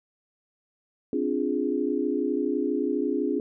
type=chord; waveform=sine; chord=D half-diminished seventh; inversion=third; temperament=equal; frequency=261.6 / 293.7 / 349.2 / 415.3 Hz; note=C4 / D4 / F4 / Ab4; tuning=0 / 0 / 0 / 0 cents; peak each=-29 / -28 / -30 / -29 dBFS; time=1.13-3.4 s; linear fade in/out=2 ms; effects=none